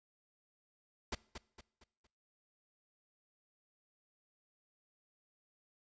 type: noise with echo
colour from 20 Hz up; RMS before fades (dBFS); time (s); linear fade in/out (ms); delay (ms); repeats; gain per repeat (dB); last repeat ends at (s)
pink; -38; 1.12-1.15; 5; 230; 4; -8; 2.07
effects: noise-tail reverb RT60 0.6 s tail -22 dB re dry + resampled to 16000 Hz